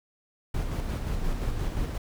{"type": "noise with tremolo", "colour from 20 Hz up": "brown", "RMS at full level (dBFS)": -28, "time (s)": [0.54, 1.98], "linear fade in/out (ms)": 5, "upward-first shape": "square", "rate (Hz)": 5.7, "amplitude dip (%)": 30, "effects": []}